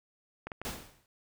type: clicks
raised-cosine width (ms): 0.5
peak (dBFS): -24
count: 3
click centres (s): 0.47 / 0.518 / 0.616
type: noise with exponential decay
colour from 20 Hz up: pink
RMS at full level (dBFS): -34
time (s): 0.65-1.06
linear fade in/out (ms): 1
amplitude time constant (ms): 89
effects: none

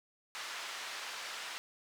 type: band-pass noise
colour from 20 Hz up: pink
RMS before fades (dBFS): -43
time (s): 0.35-1.58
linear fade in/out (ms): 0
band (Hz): 1100 to 5800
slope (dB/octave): 12
effects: none

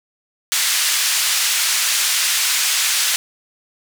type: band-pass noise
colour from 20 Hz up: white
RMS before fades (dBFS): -18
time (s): 0.52-3.16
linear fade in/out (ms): 0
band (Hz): 1600 to 8400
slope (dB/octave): 12
effects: none

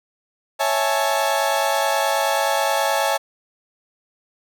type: chord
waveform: 35% pulse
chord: A major seventh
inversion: first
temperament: equal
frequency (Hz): 554.4 / 659.3 / 830.6 / 880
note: C#5 / E5 / G#5 / A5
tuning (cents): 0 / 0 / 0 / 0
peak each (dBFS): -22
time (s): 0.59-3.18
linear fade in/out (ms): 20
effects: none

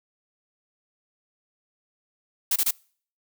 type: noise bursts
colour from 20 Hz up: blue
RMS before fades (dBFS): -22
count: 3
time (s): 2.51-2.709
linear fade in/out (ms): 5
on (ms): 49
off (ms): 26
effects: noise-tail reverb RT60 0.5 s tail -26 dB re dry

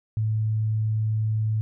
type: tone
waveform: sine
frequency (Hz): 109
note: A2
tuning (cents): -16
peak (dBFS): -21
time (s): 0.17-1.61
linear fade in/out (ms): 0
effects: none

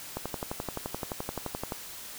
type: click train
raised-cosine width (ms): 1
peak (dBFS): -18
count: 19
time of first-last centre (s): 0.17-1.722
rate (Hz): 11.6
effects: white hiss -43 dBFS RMS until 2.18 s

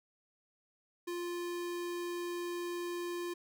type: tone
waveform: square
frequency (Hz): 349.2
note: F4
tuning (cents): 0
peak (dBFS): -37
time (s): 1.07-3.34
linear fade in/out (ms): 10
effects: none

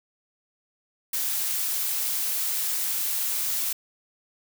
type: noise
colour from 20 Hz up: blue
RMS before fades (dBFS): -27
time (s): 1.13-3.73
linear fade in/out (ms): 5
effects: none

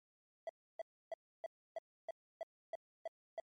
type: tone bursts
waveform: triangle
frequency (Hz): 659.3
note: E5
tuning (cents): 0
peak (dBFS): -37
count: 10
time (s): 0.47-3.4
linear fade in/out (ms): 2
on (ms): 23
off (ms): 300
effects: MP3 48 kbps

